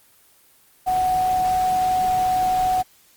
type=tone in noise; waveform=sine; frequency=741 Hz; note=F#5; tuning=2 cents sharp; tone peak=-17 dBFS; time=0.86-2.83 s; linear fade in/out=20 ms; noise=pink; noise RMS=-34 dBFS; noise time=0.86-2.83 s; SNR=+14 dB; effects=white hiss -55 dBFS RMS until 3.16 s + Opus 24 kbps